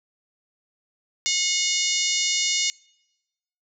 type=harmonic tone; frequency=724 Hz; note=F#5; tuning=38 cents flat; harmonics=3 / 4 / 5 / 6 / 7 / 8 / 9 / 10; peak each=-29 / -29 / -29 / -29 / -29 / -29 / -29 / -29 dBFS; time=1.26-2.7 s; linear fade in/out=0 ms; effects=noise-tail reverb RT60 1.0 s tail -26 dB re dry